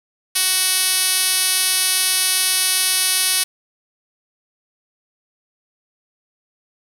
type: tone with band-pass filter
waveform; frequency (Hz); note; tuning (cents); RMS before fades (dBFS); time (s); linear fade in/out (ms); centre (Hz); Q
5% pulse; 372.5; F#4; +12; -18; 0.35-3.44; 10; 8800; 1.6
effects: none